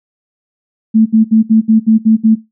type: tone bursts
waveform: sine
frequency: 220.9 Hz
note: A3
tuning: 7 cents sharp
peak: -4 dBFS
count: 8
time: 0.94-2.355 s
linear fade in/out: 20 ms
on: 120 ms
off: 65 ms
effects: noise-tail reverb RT60 0.2 s tail -18 dB re dry